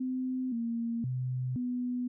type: tone with pitch steps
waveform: sine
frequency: 256.8 / 232 / 127.3 / 247.3 Hz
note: C4 / A#3 / C3 / B3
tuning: -32 / -8 / -47 / +3 cents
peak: -30 dBFS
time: 0-2.08 s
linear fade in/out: 10 ms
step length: 520 ms
effects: none